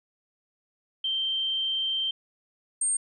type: tone pair in turn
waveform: sine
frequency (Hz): 3136 / 8598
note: G7 / C9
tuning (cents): 0 / +46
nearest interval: octave + perfect fourth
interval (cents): 1746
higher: second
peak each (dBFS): -25 / -23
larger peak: second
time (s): 1.04-2.11 / 2.81-2.97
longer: first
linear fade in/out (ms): 5
effects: none